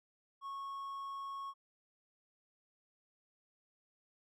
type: tone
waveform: triangle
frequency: 1100 Hz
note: C#6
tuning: 14 cents flat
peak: -39 dBFS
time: 0.41-1.54 s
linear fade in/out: 50 ms
effects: none